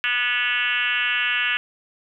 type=tone with frequency modulation; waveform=sine; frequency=2204 Hz; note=C#7; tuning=11 cents flat; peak=-19 dBFS; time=0.04-1.57 s; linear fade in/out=0 ms; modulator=246 Hz; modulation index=3.3; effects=none